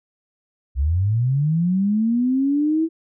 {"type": "linear sweep", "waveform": "sine", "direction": "up", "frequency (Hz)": [62.1, 329.6], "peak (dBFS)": -16, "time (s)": [0.75, 2.89], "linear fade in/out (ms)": 50, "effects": []}